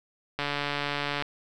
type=click train; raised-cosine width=0.3 ms; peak=-13 dBFS; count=121; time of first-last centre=0.39-1.223 s; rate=144 Hz; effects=none